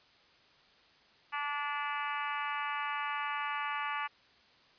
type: harmonic tone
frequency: 290.3 Hz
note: D4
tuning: 20 cents flat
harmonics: 3 / 4 / 5 / 6 / 7 / 8 / 9 / 10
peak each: -39 / -37 / -43 / -42 / -44 / -44 / -45 / -48 dBFS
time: 1.32-4.08 s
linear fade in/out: 20 ms
effects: white hiss -63 dBFS RMS until 4.78 s + resampled to 11025 Hz